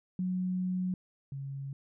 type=tone pair in turn; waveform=sine; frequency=183.5 / 137.47 Hz; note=F#3 / C#3; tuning=-14 / -14 cents; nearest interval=perfect fourth; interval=500 cents; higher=first; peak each=-29 / -36 dBFS; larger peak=first; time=0.19-0.94 / 1.32-1.73 s; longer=first; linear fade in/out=2 ms; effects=none